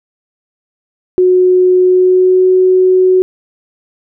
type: tone with pitch glide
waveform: sine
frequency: 366.1 to 370.8 Hz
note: F#4 to F#4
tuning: -18 to +4 cents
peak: -5 dBFS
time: 1.18-3.22 s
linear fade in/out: 0 ms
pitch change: +22 cents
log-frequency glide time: 1.81-2.47 s
effects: none